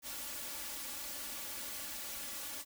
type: noise with comb filter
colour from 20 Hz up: white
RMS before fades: -43 dBFS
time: 0.02-2.65 s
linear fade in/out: 50 ms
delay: 3.5 ms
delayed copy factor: +1
effects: none